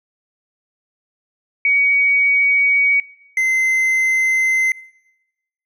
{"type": "tone pair in turn", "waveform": ["sine", "triangle"], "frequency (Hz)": [2253, 2065], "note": ["C#7", "C7"], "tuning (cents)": [28, -23], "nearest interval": "major second", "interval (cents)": 151, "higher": "first", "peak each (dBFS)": -12, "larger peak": "neither", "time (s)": [[1.65, 3], [3.37, 4.72]], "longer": "neither", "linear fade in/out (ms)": 2, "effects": ["noise-tail reverb RT60 1.0 s tail -22 dB re dry"]}